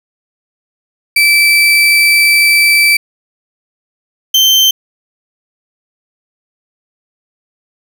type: tone pair in turn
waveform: 35% pulse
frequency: 2322 / 3111 Hz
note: D7 / G7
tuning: -20 / -14 cents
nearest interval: perfect fourth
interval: 506 cents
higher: second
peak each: -4 dBFS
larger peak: neither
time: 1.16-2.97 / 4.34-4.71 s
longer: first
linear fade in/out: 5 ms
effects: none